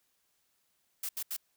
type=noise bursts; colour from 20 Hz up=blue; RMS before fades=-36 dBFS; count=3; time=1.03-1.366 s; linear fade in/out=5 ms; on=60 ms; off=78 ms; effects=white hiss -75 dBFS RMS until 1.56 s